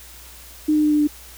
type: tone with pitch steps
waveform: sine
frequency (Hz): 305.1 / 303 / 300.9 / 298.8 / 296.8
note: D#4 / D#4 / D4 / D4 / D4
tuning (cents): -34 / -46 / +42 / +30 / +18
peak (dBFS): -14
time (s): 0.68-1.075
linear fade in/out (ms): 10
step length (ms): 79
effects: added 60 Hz sine -45 dBFS peak until 1.37 s + white hiss -43 dBFS RMS until 1.37 s